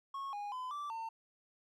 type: tone with pitch steps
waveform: triangle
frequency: 1096 / 821 / 1014 / 1167 / 903 Hz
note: C#6 / G#5 / B5 / D6 / A5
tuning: -20 / -20 / +45 / -11 / +45 cents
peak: -37 dBFS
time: 0.14-1.09 s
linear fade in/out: 5 ms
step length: 190 ms
effects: none